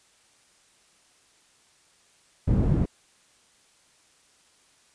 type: low-pass noise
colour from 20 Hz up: white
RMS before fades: -22 dBFS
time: 2.47-2.86 s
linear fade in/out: 10 ms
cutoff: 150 Hz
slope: 12 dB/octave
effects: white hiss -61 dBFS RMS until 4.94 s + resampled to 22050 Hz